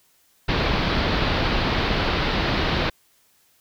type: low-pass noise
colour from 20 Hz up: pink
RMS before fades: -22 dBFS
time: 0.48-2.9 s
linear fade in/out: 10 ms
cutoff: 4600 Hz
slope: 48 dB/octave
effects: white hiss -61 dBFS RMS until 3.6 s